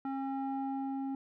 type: tone with low-pass filter sweep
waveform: square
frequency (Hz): 270.4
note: C#4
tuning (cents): -43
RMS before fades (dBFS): -36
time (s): 0.05-1.15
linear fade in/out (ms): 2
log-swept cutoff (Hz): 1100 to 600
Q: 2.6
effects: none